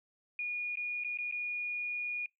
sine tone with dropouts, 2443 Hz, D#7, 32 cents flat, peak -33 dBFS, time 0.39-2.26 s, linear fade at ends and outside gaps 2 ms, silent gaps 0.756-0.771 / 1.038-1.046 / 1.174-1.186 / 1.313-1.323 s, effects noise-tail reverb RT60 0.2 s tail -26 dB re dry

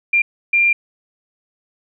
sine tone bursts at uneven times, 2387 Hz, D7, 28 cents sharp, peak -11 dBFS, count 2, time 0.13-0.22 / 0.53-0.73 s, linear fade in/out 5 ms, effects none

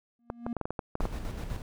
triangle tone with exponential growth, 236.2 Hz, A#3, 23 cents sharp, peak -27 dBFS, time 0.19-0.53 s, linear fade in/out 2 ms, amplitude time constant 72 ms
clicks, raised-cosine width 1 ms, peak -18 dBFS, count 10, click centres 0.301 / 0.465 / 0.567 / 0.613 / 0.655 / 0.706 / 0.792 / 0.954 / 1.006 / 1.054 s
brown noise with tremolo, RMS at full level -33 dBFS, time 1-1.62 s, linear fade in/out 2 ms, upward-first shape square, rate 8 Hz, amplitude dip 45%
effects none

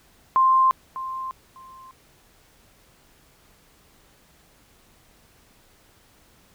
sine tone with echo, 1049 Hz, C6, 4 cents sharp, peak -14 dBFS, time 0.36-0.71 s, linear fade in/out 0 ms, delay 600 ms, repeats 2, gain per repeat -14 dB, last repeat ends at 1.91 s, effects pink hiss -57 dBFS RMS until 6.54 s

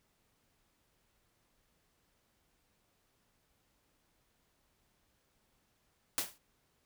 white noise with exponential decay, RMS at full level -30 dBFS, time 6.18-6.38 s, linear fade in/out 0 ms, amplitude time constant 42 ms, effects pink hiss -75 dBFS RMS until 6.85 s

